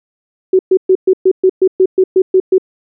sine tone bursts, 375.3 Hz, F#4, 25 cents sharp, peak -5 dBFS, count 12, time 0.53-2.582 s, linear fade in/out 5 ms, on 61 ms, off 120 ms, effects none

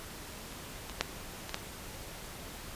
clicks, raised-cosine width 0.2 ms, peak -30 / -23 / -9 / -21 / -14 dBFS, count 5, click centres 0.524 / 0.897 / 1.01 / 1.494 / 1.544 s, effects pink hiss -45 dBFS RMS until 2.75 s + resampled to 32000 Hz

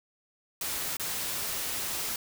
white noise with dropouts, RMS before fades -33 dBFS, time 0.61-2.16 s, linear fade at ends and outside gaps 2 ms, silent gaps 0.969-0.997 s, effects none

